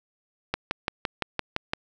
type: click train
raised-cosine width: 0.3 ms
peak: -9 dBFS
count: 8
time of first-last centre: 0.54-1.735 s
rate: 5.86 Hz
effects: none